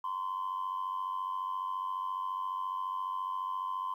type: tone with amplitude modulation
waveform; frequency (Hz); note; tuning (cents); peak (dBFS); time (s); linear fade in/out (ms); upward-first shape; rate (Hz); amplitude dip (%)
sine; 1031; C6; -26; -28; 0.04-3.94; 5; sine; 94.5; 75
effects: tanh soft clip ceiling -28 dBFS + 11-bit